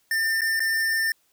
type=tone with dropouts; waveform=square; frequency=1797 Hz; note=A6; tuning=36 cents sharp; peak=-22 dBFS; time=0.11-1.12 s; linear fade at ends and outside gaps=2 ms; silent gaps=0.409-0.417 / 0.595-0.603 s; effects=white hiss -66 dBFS RMS until 1.32 s